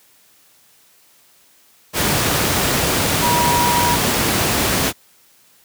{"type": "tone in noise", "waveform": "sine", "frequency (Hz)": 962, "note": "B5", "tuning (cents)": -46, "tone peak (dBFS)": -16, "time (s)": [3.2, 3.98], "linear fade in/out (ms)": 50, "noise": "pink", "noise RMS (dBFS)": -17, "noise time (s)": [1.93, 4.93], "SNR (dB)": -2, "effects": ["white hiss -53 dBFS RMS until 5.64 s", "high-pass 80 Hz 12 dB/octave"]}